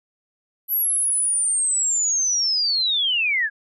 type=linear sweep; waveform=sine; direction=down; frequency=11840 to 1612 Hz; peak=-18 dBFS; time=0.68-3.5 s; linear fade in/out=50 ms; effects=none